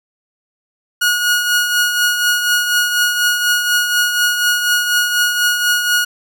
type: tone with tremolo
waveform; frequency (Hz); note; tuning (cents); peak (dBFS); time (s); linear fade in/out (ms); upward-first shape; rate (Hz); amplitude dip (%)
sawtooth; 1447; F#6; -39; -7; 1.01-6.05; 10; triangle; 4.1; 55
effects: none